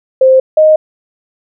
sine tone pair in turn, 523.3 / 621.3 Hz, C5 / D#5, 0 / -3 cents, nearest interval minor third, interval 297 cents, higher second, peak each -3 dBFS, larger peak neither, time 0.21-0.4 / 0.57-0.76 s, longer neither, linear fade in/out 5 ms, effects none

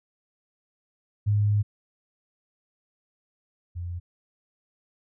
sine tone pair in turn, 103.83 / 87.31 Hz, G#2 / F2, 0 / 0 cents, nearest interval minor third, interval 300 cents, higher first, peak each -19 / -30 dBFS, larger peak first, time 1.26-1.63 / 3.75-4 s, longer first, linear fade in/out 20 ms, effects none

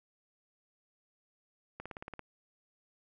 click train, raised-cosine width 0.5 ms, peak -27 dBFS, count 8, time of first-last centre 1.8-2.193 s, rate 17.8 Hz, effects none

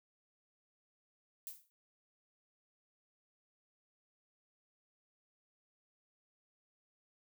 violet noise with exponential decay, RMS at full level -42 dBFS, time 1.47-1.7 s, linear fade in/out 0 ms, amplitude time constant 48 ms, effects none

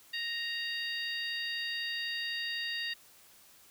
harmonic tone, 932 Hz, A#5, 1 cent flat, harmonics 2 / 3 / 4 / 5, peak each -37 / -39 / -40 / -41 dBFS, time 0.13-2.94 s, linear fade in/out 10 ms, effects white hiss -59 dBFS RMS until 3.7 s

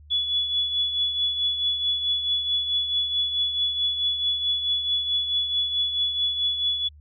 sine tone with tremolo, 3413 Hz, G#7, 47 cents sharp, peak -19 dBFS, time 0.1-6.89 s, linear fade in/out 20 ms, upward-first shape triangle, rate 4.6 Hz, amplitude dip 60%, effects added 74 Hz sine -46 dBFS peak until 7 s

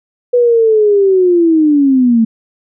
sine linear sweep, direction down, 493.9 to 220 Hz, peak -6 dBFS, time 0.33-2.25 s, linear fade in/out 10 ms, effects none

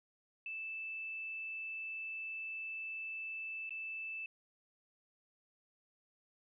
sine tone with dropouts, 2637 Hz, E7, in tune, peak -40 dBFS, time 0.46-4.26 s, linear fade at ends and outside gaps 2 ms, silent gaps 3.694-3.706 s, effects none

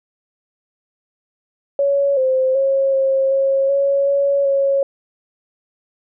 sine tone with pitch steps, 560 / 521 / 543 / 537 / 543 / 556 / 560 / 551 Hz, C#5 / C5 / C#5 / C5 / C#5 / C#5 / C#5 / C#5, +18 / -7 / -36 / +45 / -36 / +5 / +18 / -11 cents, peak -13 dBFS, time 1.79-4.83 s, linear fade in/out 2 ms, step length 380 ms, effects none

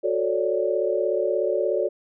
sine chord, D major seventh, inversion first, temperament just, 367.1 / 440.5 / 550.6 / 587.3 Hz, F#4 / A4 / C#5 / D5, -14 / +2 / -12 / 0 cents, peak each -26 dBFS, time 0.03-1.89 s, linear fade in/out 20 ms, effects none

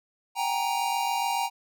square tone cluster, 766 / 813 / 936 Hz, G5 / G#5 / A#5, -40 / -37 / +7 cents, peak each -32 / -31 / -29 dBFS, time 0.35-1.5 s, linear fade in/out 50 ms, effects none

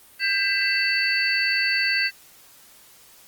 sine tone cluster, 1588 / 2001 / 2660 / 4518 Hz, G6 / B6 / E7 / C#8, +22 / +22 / +15 / +32 cents, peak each -25 dBFS, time 0.19-2.11 s, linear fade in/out 50 ms, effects white hiss -51 dBFS RMS until 3.27 s + Opus 32 kbps

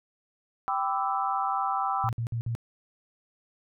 sine chord, E minor seventh, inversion first, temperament equal with one note detuned, 784 / 998.7 / 1174.7 / 1318.5 Hz, G5 / B5 / D6 / E6, 0 / +19 / 0 / 0 cents, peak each -29 / -32 / -32 / -31 dBFS, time 0.68-2.09 s, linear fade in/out 0 ms
sine tone bursts, 116.3 Hz, A#2, 4 cents flat, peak -27 dBFS, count 4, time 2.04-2.551 s, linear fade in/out 0 ms, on 88 ms, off 53 ms
effects none

